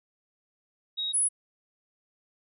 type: tone pair in turn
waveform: sine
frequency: 3789 / 10186 Hz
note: A#7 / D#9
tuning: +27 / +40 cents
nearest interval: octave + perfect fourth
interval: 1713 cents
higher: second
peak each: -28 / -22 dBFS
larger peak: second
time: 0.97-1.13 / 1.13-1.29 s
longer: neither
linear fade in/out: 20 ms
effects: none